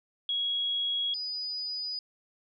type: tone pair in turn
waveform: sine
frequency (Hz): 3319 / 4953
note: G#7 / D#8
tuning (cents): -2 / -9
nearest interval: perfect fifth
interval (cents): 693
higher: second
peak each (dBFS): -27 / -32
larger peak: first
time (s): 0.29-1.14 / 1.14-1.99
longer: neither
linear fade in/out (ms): 2
effects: none